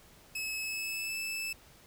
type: tone with pitch glide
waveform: sawtooth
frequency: 2585 to 2629 Hz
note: E7 to E7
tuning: -34 to -5 cents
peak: -31 dBFS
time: 0.35-1.53 s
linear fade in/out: 5 ms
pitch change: +29 cents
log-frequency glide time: 0.61-1.16 s
effects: pink hiss -58 dBFS RMS until 1.86 s